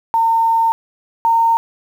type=tone pair in turn; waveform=sine; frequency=910 / 916.3 Hz; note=A#5 / A#5; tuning=-42 / -30 cents; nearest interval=unison; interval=12 cents; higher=second; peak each=-11 / -10 dBFS; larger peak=second; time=0.14-0.72 / 1.25-1.57 s; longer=first; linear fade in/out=0 ms; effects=7-bit